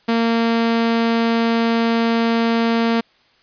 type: tone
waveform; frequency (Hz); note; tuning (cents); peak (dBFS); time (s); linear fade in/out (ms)
sawtooth; 230; A#3; -23; -11; 0.08-3.01; 10
effects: white hiss -56 dBFS RMS until 3.42 s + resampled to 11025 Hz